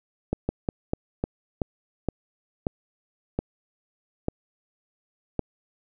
slowing click train, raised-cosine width 2 ms, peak -11 dBFS, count 11, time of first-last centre 0.33-5.393 s, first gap 160 ms, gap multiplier 1.24, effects none

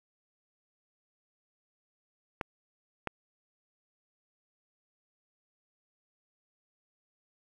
clicks, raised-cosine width 0.5 ms, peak -17 dBFS, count 2, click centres 2.412 / 3.073 s, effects 9-bit

